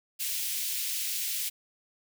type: high-pass noise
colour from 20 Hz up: white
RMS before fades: -32 dBFS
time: 0.19-1.5 s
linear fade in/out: 20 ms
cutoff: 2300 Hz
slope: 24 dB/octave
effects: none